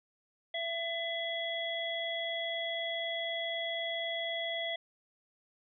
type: harmonic tone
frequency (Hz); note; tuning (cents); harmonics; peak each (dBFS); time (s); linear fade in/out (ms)
669; E5; +25; 1 / 3 / 5; -37 / -38 / -37; 0.54-4.76; 5
effects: none